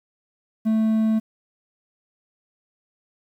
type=tone; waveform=triangle; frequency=220 Hz; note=A3; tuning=in tune; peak=-15 dBFS; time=0.65-1.2 s; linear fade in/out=20 ms; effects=9-bit